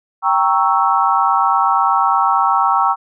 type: chord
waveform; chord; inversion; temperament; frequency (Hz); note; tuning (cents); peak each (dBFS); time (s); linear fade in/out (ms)
sine; G diminished seventh; none; equal; 784 / 932.3 / 1108.7 / 1318.5; G5 / Bb5 / Db6 / Fb6; 0 / 0 / 0 / 0; -17; 0.22-2.96; 50
effects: none

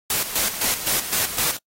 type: noise with tremolo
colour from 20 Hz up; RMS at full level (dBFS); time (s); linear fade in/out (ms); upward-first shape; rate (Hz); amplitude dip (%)
white; -21; 0.1-1.57; 2; square; 3.9; 65
effects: noise-tail reverb RT60 0.1 s tail -24 dB re dry + AAC 48 kbps

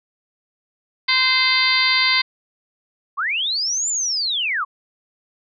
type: harmonic tone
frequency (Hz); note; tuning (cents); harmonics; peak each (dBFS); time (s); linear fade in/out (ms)
518; C5; -17; 2 / 3 / 4 / 5 / 6 / 7 / 8 / 9; -25 / -28 / -18 / -29 / -28 / -24 / -23 / -21; 1.08-2.22; 10
type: linear two-way sweep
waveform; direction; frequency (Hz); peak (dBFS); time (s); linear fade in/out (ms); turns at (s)
sine; up then down; 1028 to 7270 to 1028; -19; 3.17-4.65; 20; 3.89
effects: none

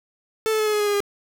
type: tone with pitch steps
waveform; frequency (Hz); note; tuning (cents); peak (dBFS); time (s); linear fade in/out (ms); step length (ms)
45% pulse; 440 / 434.9 / 430 / 425 / 420.1 / 415.3 / 410.5 / 405.8; A4 / A4 / A4 / G#4 / G#4 / G#4 / G#4 / G#4; 0 / -20 / -40 / +40 / +20 / 0 / -20 / -40; -19; 0.46-1.004; 0; 68
effects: 8-bit

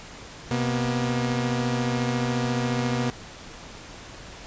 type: tone pair together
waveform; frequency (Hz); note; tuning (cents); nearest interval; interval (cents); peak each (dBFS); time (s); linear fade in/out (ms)
sawtooth; 126.87 / 239.5; B2 / A#3; +47 / +47; major seventh; 1100; -22 / -22; 0.51-3.1; 0
effects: pink hiss -42 dBFS RMS until 4.46 s + resampled to 16000 Hz

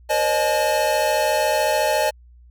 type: tone cluster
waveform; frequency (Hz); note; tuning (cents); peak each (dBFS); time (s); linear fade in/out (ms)
square; 482.2 / 536 / 610 / 857; B4 / C5 / D#5 / A5; -41 / +42 / -34 / -46; -30 / -26 / -21 / -23; 0.09-2.11; 20
effects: added 60 Hz sine -45 dBFS peak until 2.5 s

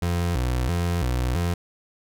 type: tone with vibrato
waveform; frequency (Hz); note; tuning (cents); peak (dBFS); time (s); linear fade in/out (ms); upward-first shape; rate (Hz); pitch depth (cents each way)
30% pulse; 73.42; D2; 0; -19; 0.02-1.54; 5; square; 1.5; 290
effects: none

